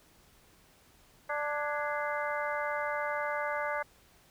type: harmonic tone with a mistuned harmonic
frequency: 294.4 Hz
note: D4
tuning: 4 cents sharp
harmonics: 2 / 3 / 4 / 5 / 6 / 7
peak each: -35 / -37 / -38 / -39 / -40 / -40 dBFS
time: 1.29-3.83 s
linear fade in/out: 10 ms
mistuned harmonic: 6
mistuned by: -98 cents
effects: pink hiss -62 dBFS RMS until 4.3 s